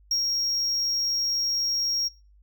triangle tone with ADSR envelope, 5588 Hz, F8, in tune, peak -20 dBFS, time 0.11-2.09 s, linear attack 4 ms, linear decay 110 ms, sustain -2 dB, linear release 21 ms, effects noise-tail reverb RT60 0.3 s tail -22 dB re dry + added 50 Hz sine -53 dBFS peak until 2.42 s

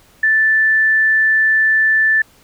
sine tone, 1760 Hz, A6, in tune, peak -10 dBFS, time 0.23-2.22 s, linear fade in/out 5 ms, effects pink hiss -50 dBFS RMS until 2.43 s

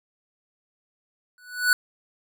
square tone with exponential growth, 1480 Hz, F#6, in tune, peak -14 dBFS, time 1.38-1.73 s, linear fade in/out 1 ms, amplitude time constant 74 ms, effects none

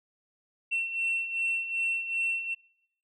sine beating tone pair, 2704 / 2706.6 Hz, E7 / E7, +43 / +45 cents, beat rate 2.6 Hz, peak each -33 / -27 dBFS, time 0.71-2.55 s, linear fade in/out 20 ms, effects noise-tail reverb RT60 0.8 s tail -25 dB re dry + tanh soft clip ceiling -23 dBFS

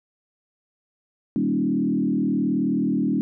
sine tone with frequency modulation, 246.9 Hz, B3, in tune, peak -19 dBFS, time 1.36-3.21 s, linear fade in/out 0 ms, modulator 38.9 Hz, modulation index 1.7, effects none

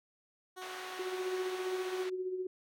15% pulse tone with pitch glide, 370 to 373.7 Hz, F#4 to F#4, 0 to +17 cents, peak -37 dBFS, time 0.56-2.05 s, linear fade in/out 20 ms, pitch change +17 cents, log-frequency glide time 0.7-1.86 s
white band-pass noise, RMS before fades -47 dBFS, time 0.61-2.1 s, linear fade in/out 10 ms, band 510 to 2700 Hz, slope 12 dB/octave
sine tone with tremolo, 370 Hz, F#4, in tune, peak -32 dBFS, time 0.99-2.47 s, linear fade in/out 5 ms, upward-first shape sine, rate 15 Hz, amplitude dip 50%
effects none

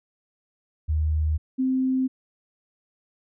sine tone pair in turn, 77.4 / 260.3 Hz, D#2 / C4, -9 / -9 cents, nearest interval octave + major sixth, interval 2100 cents, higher second, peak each -20 dBFS, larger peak neither, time 0.88-1.38 / 1.58-2.08 s, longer neither, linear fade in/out 20 ms, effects none

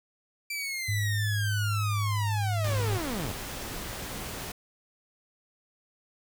sawtooth linear sweep, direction down, 2349 to 79.4 Hz, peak -28 dBFS, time 0.5-3.32 s, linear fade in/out 5 ms
sine tone, 103.83 Hz, G#2, in tune, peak -26 dBFS, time 0.88-2.98 s, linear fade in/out 10 ms
pink noise, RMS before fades -37 dBFS, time 2.64-4.52 s, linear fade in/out 5 ms
effects none

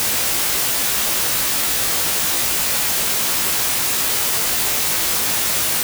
white noise with comb filter, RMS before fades -19 dBFS, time 0-5.83 s, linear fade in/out 0 ms, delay 18 ms, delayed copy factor +0.75, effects none

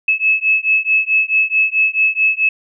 sine beating tone pair, 2592 / 2596.6 Hz, E7 / E7, -30 / -27 cents, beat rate 4.6 Hz, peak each -15 dBFS, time 0.08-2.49 s, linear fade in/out 5 ms, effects none

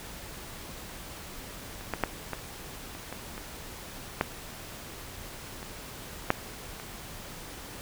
clicks, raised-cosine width 0.5 ms, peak -28 / -14 / -9 / -17 / -27 / -22 / -25 / -9 / -25 / -6 / -26 dBFS, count 11, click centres 1.81 / 1.937 / 2.037 / 2.333 / 2.951 / 3.126 / 3.379 / 4.211 / 5.629 / 6.304 / 6.799 s, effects pink hiss -43 dBFS RMS until 7.81 s

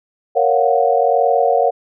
sine chord, Gb major seventh, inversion first, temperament equal, 466.2 / 554.4 / 698.5 / 740 Hz, Bb4 / Db5 / F5 / Gb5, 0 / 0 / 0 / 0 cents, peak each -17 dBFS, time 0.35-1.71 s, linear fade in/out 20 ms, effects none

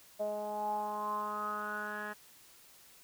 10% pulse tone with low-pass filter sweep, 209.7 Hz, G#3, 17 cents sharp, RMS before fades -37 dBFS, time 0.19-2.14 s, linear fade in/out 20 ms, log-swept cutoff 640 to 1800 Hz, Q 8.8, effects white hiss -59 dBFS RMS until 3.03 s

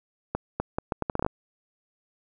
accelerating click train, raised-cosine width 1 ms, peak -12 dBFS, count 11, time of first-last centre 0.35-1.264 s, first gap 250 ms, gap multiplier 0.74, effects none

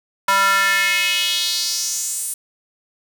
square tone with high-pass filter sweep, 196 Hz, G3, in tune, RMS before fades -19 dBFS, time 0.28-2.34 s, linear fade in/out 5 ms, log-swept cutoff 1100 to 9700 Hz, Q 3.2, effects 7-bit

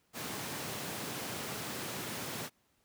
pink high-pass noise, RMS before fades -40 dBFS, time 0.13-2.5 s, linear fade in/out 50 ms, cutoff 110 Hz, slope 24 dB/octave, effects pink hiss -73 dBFS RMS until 2.84 s + high-pass 60 Hz 12 dB/octave

